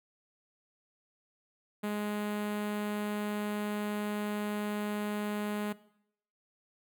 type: tone with notch filter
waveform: sawtooth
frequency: 208.4 Hz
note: G#3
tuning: 6 cents sharp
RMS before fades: -34 dBFS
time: 1.83-5.73 s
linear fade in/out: 10 ms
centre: 5500 Hz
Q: 0.92
effects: noise-tail reverb RT60 0.7 s tail -18 dB re dry